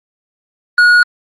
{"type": "tone with hard clipping", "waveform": "sine", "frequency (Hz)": 1450, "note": "F#6", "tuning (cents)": -35, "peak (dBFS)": -6, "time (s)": [0.78, 1.03], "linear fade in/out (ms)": 2, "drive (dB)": 5, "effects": ["MP3 48 kbps"]}